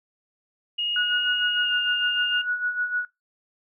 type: tone with pitch glide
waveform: sine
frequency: 2866 to 2820 Hz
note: F7 to F7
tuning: +44 to +16 cents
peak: -23 dBFS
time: 0.78-2.42 s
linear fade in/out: 10 ms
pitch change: -28 cents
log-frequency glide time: 1.62-1.71 s
type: tone with tremolo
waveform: sine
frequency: 1466 Hz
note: F#6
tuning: 16 cents flat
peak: -21 dBFS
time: 0.96-3.05 s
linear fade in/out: 2 ms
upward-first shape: sine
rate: 6.6 Hz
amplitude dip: 65%
effects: noise-tail reverb RT60 0.2 s tail -20 dB re dry